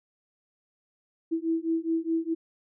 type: beating tone pair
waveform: sine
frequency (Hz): 325.2 / 330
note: E4 / E4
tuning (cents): -23 / +2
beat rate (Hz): 4.8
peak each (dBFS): -28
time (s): 1.31-2.35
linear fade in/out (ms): 20
effects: none